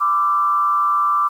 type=tone with frequency modulation; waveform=sine; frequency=1174.7 Hz; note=D6; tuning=in tune; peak=-14 dBFS; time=0-1.29 s; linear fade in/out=20 ms; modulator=165 Hz; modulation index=0.53; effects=8-bit